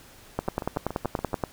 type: two click trains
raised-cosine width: 1 ms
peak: -18 / -11 dBFS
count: 7 / 12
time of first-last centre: 0.48-1.332 / 0.39-1.438 s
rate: 7.04 / 10.5 Hz
effects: pink hiss -51 dBFS RMS until 1.52 s